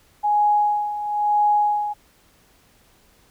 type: tone with tremolo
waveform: sine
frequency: 833 Hz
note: G#5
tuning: 5 cents sharp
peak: -14 dBFS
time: 0.23-1.94 s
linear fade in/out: 20 ms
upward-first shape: sine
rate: 1 Hz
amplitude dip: 70%
effects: pink hiss -57 dBFS RMS until 3.3 s